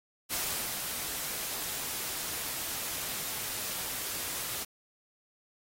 white noise with ADSR envelope, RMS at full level -32 dBFS, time 0.29-4.65 s, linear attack 38 ms, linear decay 410 ms, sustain -4 dB, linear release 23 ms, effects AAC 48 kbps

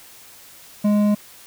sine tone with hard clipping, 207.7 Hz, G#3, in tune, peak -16 dBFS, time 0.84-1.15 s, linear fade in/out 10 ms, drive 8 dB, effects white hiss -45 dBFS RMS until 1.46 s

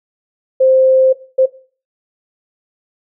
sine tone bursts at uneven times, 523.3 Hz, C5, in tune, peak -7 dBFS, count 2, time 0.6-1.13 / 1.38-1.46 s, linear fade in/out 10 ms, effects noise-tail reverb RT60 0.4 s tail -17 dB re dry

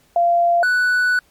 sine / triangle tone pair in turn, 690 / 1484.2 Hz, F5 / F#6, -21 / +5 cents, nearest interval octave + minor second, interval 1326 cents, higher second, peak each -12 dBFS, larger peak neither, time 0.16-0.63 / 0.63-1.19 s, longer second, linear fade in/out 2 ms, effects pink hiss -57 dBFS RMS until 1.3 s + MP3 96 kbps

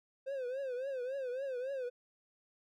triangle tone with vibrato, 521 Hz, C5, 7 cents flat, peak -34 dBFS, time 0.26-1.9 s, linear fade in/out 20 ms, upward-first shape triangle, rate 3.6 Hz, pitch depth 140 cents each way, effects none

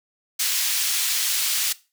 pink high-pass noise, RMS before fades -23 dBFS, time 0.39-1.73 s, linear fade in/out 10 ms, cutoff 3200 Hz, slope 12 dB/octave, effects noise-tail reverb RT60 0.3 s tail -19 dB re dry

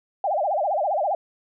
sine tone with vibrato, 694 Hz, F5, 11 cents flat, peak -20 dBFS, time 0.24-1.15 s, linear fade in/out 2 ms, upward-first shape sine, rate 15 Hz, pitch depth 290 cents each way, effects none

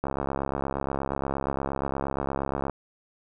click train, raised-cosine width 1 ms, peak -14 dBFS, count 183, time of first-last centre 0.04-2.697 s, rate 68.5 Hz, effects none

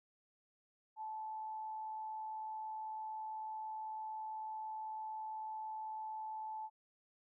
sine tone with amplitude modulation, 871 Hz, A5, 18 cents flat, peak -40 dBFS, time 0.96-6.7 s, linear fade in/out 50 ms, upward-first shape sine, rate 122 Hz, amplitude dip 25%, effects none

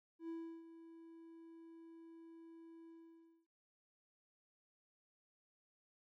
triangle tone with ADSR envelope, 330 Hz, E4, 2 cents sharp, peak -40 dBFS, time 0.19-3.47 s, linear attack 98 ms, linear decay 340 ms, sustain -13 dB, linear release 580 ms, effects none

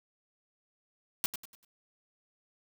white noise with echo, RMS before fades -29 dBFS, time 1.24-1.26 s, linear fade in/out 0 ms, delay 97 ms, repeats 4, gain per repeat -9 dB, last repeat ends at 1.648 s, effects none

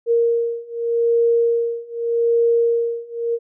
sine beating tone pair, 466.2 / 467.03 Hz, A#4 / A#4, 0 / +3 cents, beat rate 0.83 Hz, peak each -19 / -18 dBFS, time 0.06-3.39 s, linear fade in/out 50 ms, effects none

